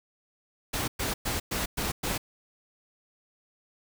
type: noise bursts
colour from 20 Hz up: pink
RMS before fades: -30 dBFS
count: 6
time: 0.73-2.18 s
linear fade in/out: 10 ms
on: 150 ms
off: 110 ms
effects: none